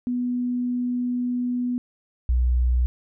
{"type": "tone pair in turn", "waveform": "sine", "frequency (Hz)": [246.2, 61.55], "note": ["B3", "B1"], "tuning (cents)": [-5, -5], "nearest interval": "2 octaves", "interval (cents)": 2400, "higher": "first", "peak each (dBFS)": [-22, -17], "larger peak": "second", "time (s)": [[0.07, 1.78], [2.29, 2.86]], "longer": "first", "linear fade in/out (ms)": 0, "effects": []}